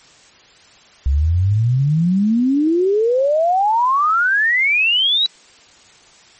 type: exponential sweep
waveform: sine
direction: up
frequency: 65.5 to 3951 Hz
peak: -12 dBFS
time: 1.06-5.26 s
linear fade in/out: 0 ms
effects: white hiss -47 dBFS RMS until 6.39 s + MP3 32 kbps